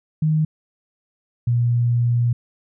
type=tone pair in turn; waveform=sine; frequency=155.56 / 119.73 Hz; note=D#3 / A#2; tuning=0 / +47 cents; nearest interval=perfect fourth; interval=453 cents; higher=first; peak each=-15 dBFS; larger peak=neither; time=0.22-0.45 / 1.47-2.33 s; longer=second; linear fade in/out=5 ms; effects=none